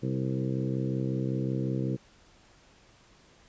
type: harmonic tone with a mistuned harmonic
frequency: 65.41 Hz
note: C2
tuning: in tune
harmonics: 2 / 3 / 4 / 5 / 6 / 7 / 8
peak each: -30 / -34 / -37 / -35 / -41 / -40 / -44 dBFS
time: 0.02-1.97 s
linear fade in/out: 20 ms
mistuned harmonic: 7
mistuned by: +15 cents
effects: pink hiss -59 dBFS RMS until 3.48 s + resampled to 16000 Hz